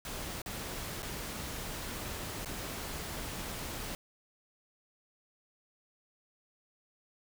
pink noise with dropouts, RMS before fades -40 dBFS, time 0.05-3.95 s, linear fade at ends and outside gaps 1 ms, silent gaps 0.418-0.46 / 1.022-1.029 / 2.448-2.458 s, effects none

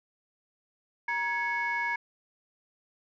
sine tone cluster, 946 / 1672 / 2204 Hz, A#5 / G#6 / C#7, +25 / +11 / -11 cents, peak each -31 dBFS, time 1.08-1.96 s, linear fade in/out 5 ms, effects tanh soft clip ceiling -21 dBFS

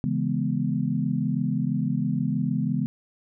sine chord, C# minor seventh, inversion none, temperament equal, 138.59 / 164.81 / 207.7 / 246.9 Hz, C#3 / E3 / G#3 / B3, 0 / 0 / 0 / 0 cents, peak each -28 dBFS, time 0.04-2.86 s, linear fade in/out 0 ms, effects none

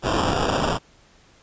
white noise with sample-and-hold, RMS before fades -22 dBFS, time 0.02-0.79 s, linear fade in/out 50 ms, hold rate 2100 Hz, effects pink hiss -55 dBFS RMS until 1.42 s + resampled to 16000 Hz

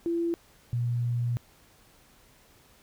sine tone pair in turn, 338.3 / 120.02 Hz, E4 / B2, +45 / -49 cents, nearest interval octave + tritone, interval 1794 cents, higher first, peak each -25 dBFS, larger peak neither, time 0.06-0.34 / 0.73-1.37 s, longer second, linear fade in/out 0 ms, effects pink hiss -59 dBFS RMS until 2.82 s

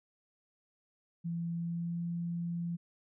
sine tone with pitch glide, 169 to 170.96 Hz, E3 to F3, +43 to -37 cents, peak -33 dBFS, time 1.24-2.77 s, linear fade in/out 20 ms, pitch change +20 cents, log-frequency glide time 1.55-2.03 s, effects none

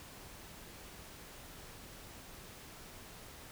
silence, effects pink hiss -52 dBFS RMS until 3.51 s

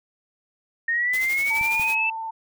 sine linear sweep, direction up, 1831 to 2660 Hz, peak -20 dBFS, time 0.88-2.1 s, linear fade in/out 5 ms
white noise with tremolo, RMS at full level -34 dBFS, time 1.13-1.95 s, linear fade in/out 5 ms, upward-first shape sine, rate 12 Hz, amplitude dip 65%
sine tone with vibrato, 895 Hz, A5, 29 cents sharp, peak -28 dBFS, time 1.5-2.31 s, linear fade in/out 10 ms, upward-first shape sine, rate 19 Hz, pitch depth 23 cents each way
clicks, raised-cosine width 5 ms, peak -27 dBFS, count 2, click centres 1.612 / 1.797 s
effects none

